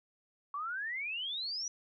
sine exponential sweep, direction up, 1113 to 5940 Hz, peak -35 dBFS, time 0.54-1.68 s, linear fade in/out 2 ms, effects none

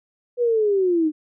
sine linear sweep, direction down, 493.9 to 299.7 Hz, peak -16 dBFS, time 0.37-1.12 s, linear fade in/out 50 ms, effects none

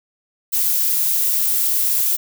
violet noise, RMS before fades -18 dBFS, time 0.52-2.17 s, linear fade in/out 20 ms, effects none

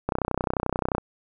click train, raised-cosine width 1 ms, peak -10 dBFS, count 29, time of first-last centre 0.09-0.982 s, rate 31.4 Hz, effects none

